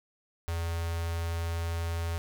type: tone with notch filter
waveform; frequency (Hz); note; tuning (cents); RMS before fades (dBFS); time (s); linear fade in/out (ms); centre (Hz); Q
square; 83.9; E2; +31; -32; 0.48-2.18; 0; 220; 0.71
effects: none